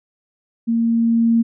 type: tone with level ramp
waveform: sine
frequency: 230.3 Hz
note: A#3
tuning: 21 cents flat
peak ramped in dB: -15 to -11 dBFS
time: 0.67-1.43 s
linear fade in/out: 20 ms
effects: none